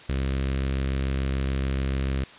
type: tone with notch filter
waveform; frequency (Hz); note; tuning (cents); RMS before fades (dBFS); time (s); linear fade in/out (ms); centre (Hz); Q
sawtooth; 66.9; C2; +39; -26; 0.09-2.24; 5; 840; 1.1
effects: white hiss -46 dBFS RMS until 2.38 s + resampled to 8000 Hz